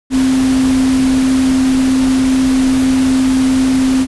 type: tone in noise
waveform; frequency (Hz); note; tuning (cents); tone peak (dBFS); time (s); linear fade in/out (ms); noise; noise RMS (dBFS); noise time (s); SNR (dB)
sine; 261.6; C4; 0; -9; 0.1-4.07; 50; pink; -23; 0.1-4.07; +11
effects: resampled to 24000 Hz